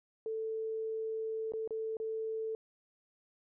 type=tone with dropouts; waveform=sine; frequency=442.6 Hz; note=A4; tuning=10 cents sharp; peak=-34 dBFS; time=0.26-2.55 s; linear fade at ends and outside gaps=1 ms; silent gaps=1.521-1.536 / 1.676-1.707 / 1.969-2 s; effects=none